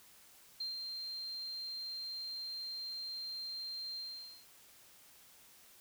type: tone with ADSR envelope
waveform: sine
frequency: 4172 Hz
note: C8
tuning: 6 cents flat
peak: -36 dBFS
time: 0.6-4.46 s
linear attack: 6 ms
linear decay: 150 ms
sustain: -4 dB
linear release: 480 ms
effects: white hiss -61 dBFS RMS until 5.8 s